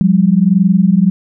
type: tone pair together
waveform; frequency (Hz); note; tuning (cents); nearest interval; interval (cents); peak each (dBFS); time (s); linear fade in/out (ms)
sine; 177.8 / 199.3; F3 / G3; +31 / +29; major second; 198; -10; 0.01-1.1; 0
effects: none